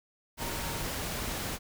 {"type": "tone in noise", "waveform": "sine", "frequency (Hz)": 927, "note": "A#5", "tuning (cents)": -10, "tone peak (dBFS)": -44, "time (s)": [0.37, 0.86], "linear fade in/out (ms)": 50, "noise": "pink", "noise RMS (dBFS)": -35, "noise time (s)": [0.37, 1.59], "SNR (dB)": -12, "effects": []}